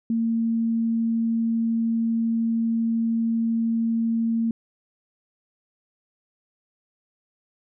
sine tone, 228.2 Hz, A#3, 37 cents flat, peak -20 dBFS, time 0.1-4.51 s, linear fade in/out 2 ms, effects none

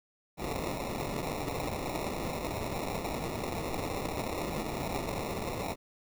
white noise with sample-and-hold, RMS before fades -35 dBFS, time 0.37-5.76 s, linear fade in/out 50 ms, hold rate 1575 Hz, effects none

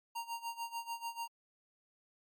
square tone with tremolo, 930 Hz, A#5, 4 cents flat, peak -37 dBFS, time 0.15-1.28 s, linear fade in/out 10 ms, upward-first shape sine, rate 6.8 Hz, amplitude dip 85%, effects MP3 96 kbps

